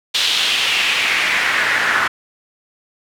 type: noise with band-pass filter sweep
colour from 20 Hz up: pink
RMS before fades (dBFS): -17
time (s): 0.14-2.08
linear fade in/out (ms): 10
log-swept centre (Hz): 3700 to 1500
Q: 2.6
effects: none